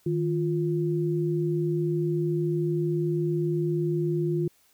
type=tone pair together; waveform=sine; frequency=155.55 / 349.2 Hz; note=D#3 / F4; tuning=0 / 0 cents; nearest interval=octave + major second; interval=1400 cents; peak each=-26 dBFS; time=0.06-4.48 s; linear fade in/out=5 ms; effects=white hiss -63 dBFS RMS until 4.73 s